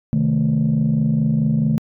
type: chord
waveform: sine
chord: A diminished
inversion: first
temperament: equal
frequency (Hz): 130.81 / 155.56 / 220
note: C3 / Eb3 / A3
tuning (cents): 0 / 0 / 0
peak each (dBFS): -21 / -17 / -17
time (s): 0.13-1.78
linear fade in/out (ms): 0
effects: tanh soft clip ceiling -10 dBFS